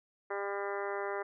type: harmonic tone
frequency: 200.2 Hz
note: G3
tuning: 37 cents sharp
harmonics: 2 / 3 / 4 / 5 / 6 / 7 / 8 / 9 / 10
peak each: -37 / -41 / -42 / -44 / -44 / -45 / -48 / -47 / -48 dBFS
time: 0.3-1.23 s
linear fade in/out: 10 ms
effects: none